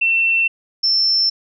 sine tone pair in turn, 2695 / 5351 Hz, E7 / E8, +38 / +25 cents, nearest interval octave, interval 1187 cents, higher second, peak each -13 dBFS, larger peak neither, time 0.01-0.48 / 0.83-1.3 s, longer neither, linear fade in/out 10 ms, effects none

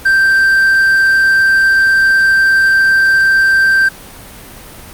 triangle tone, 1568 Hz, G6, in tune, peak -5 dBFS, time 0.05-3.89 s, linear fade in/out 10 ms, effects pink hiss -33 dBFS RMS until 4.93 s + Opus 32 kbps

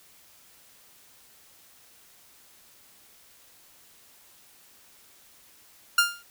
sawtooth tone with exponential decay, 1400 Hz, F6, 4 cents sharp, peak -11 dBFS, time 5.98-6.23 s, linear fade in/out 5 ms, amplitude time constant 53 ms, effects white hiss -56 dBFS RMS until 6.3 s

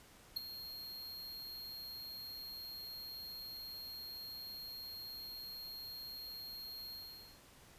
square tone with ADSR envelope, 4241 Hz, C8, 23 cents sharp, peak -32 dBFS, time 0.36-7.41 s, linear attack 11 ms, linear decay 6 ms, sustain -14 dB, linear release 490 ms, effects pink hiss -61 dBFS RMS until 7.78 s + resampled to 32000 Hz

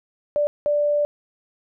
sine tone bursts at uneven times, 587.3 Hz, D5, in tune, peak -17 dBFS, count 2, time 0.36-0.47 / 0.66-1.05 s, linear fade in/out 0 ms, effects none

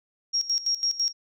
sine tone with tremolo, 5588 Hz, F8, in tune, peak -21 dBFS, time 0.33-1.13 s, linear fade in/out 20 ms, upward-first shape square, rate 6 Hz, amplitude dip 80%, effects none

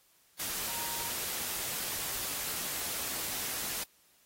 sine tone in noise, 932.3 Hz, A#5, in tune, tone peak -44 dBFS, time 0.68-1.09 s, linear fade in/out 10 ms, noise white, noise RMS -36 dBFS, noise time 0.39-3.84 s, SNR -11 dB, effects white hiss -66 dBFS RMS until 4.25 s + AAC 48 kbps

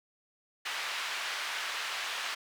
white band-pass noise, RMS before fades -36 dBFS, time 0.65-2.35 s, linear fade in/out 10 ms, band 1000 to 3000 Hz, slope 12 dB/octave, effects none

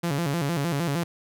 sawtooth tone with vibrato, 155.2 Hz, D#3, 4 cents flat, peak -20 dBFS, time 0.03-1.04 s, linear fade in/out 10 ms, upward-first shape square, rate 6.5 Hz, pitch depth 170 cents each way, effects none

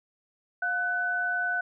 sine tone pair together, 710 / 1498.4 Hz, F5 / F#6, +28 / +21 cents, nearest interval octave + minor second, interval 1293 cents, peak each -33 / -26 dBFS, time 0.62-1.61 s, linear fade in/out 5 ms, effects none

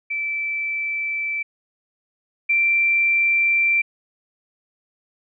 sine tone pair in turn, 2324 / 2352 Hz, D7 / D7, -19 / +2 cents, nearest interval unison, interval 21 cents, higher second, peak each -22 / -15 dBFS, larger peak second, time 0.1-1.43 / 2.49-3.82 s, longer neither, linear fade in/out 10 ms, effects none

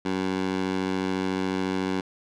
15% pulse tone with high-pass filter, 94 Hz, F#2, 28 cents sharp, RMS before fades -27 dBFS, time 0.05-2.01 s, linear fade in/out 5 ms, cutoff 230 Hz, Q 1.1, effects low-pass 5000 Hz 12 dB/octave

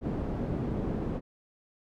white low-pass noise, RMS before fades -32 dBFS, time 0.01-1.21 s, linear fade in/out 50 ms, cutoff 290 Hz, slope 12 dB/octave, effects none

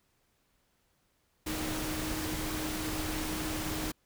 sine tone in noise, 311.1 Hz, D#4, in tune, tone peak -37 dBFS, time 1.46-3.92 s, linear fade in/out 10 ms, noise pink, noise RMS -36 dBFS, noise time 1.46-3.92 s, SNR -4 dB, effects pink hiss -73 dBFS RMS until 4.05 s

